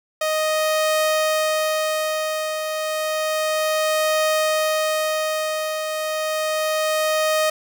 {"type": "tone with tremolo", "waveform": "sawtooth", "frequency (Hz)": 623, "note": "D#5", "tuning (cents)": 2, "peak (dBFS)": -13, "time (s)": [0.21, 7.5], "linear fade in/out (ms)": 5, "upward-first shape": "triangle", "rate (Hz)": 0.31, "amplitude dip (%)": 55, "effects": []}